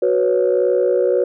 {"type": "chord", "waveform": "sine", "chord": "F# suspended fourth", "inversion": "none", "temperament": "just", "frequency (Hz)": [370, 493.3, 555], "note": ["F#4", "B4", "C#5"], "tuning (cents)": [0, -2, 2], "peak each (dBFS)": [-17, -16, -18], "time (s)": [0.02, 1.24], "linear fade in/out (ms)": 5, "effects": ["tanh soft clip ceiling -6 dBFS"]}